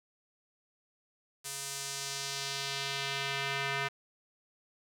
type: tone with band-pass filter sweep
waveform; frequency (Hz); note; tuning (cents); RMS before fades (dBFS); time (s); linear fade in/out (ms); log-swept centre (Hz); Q
square; 138.59; C#3; 0; -36; 1.44-3.89; 20; 9000 to 2000; 1.2
effects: 9-bit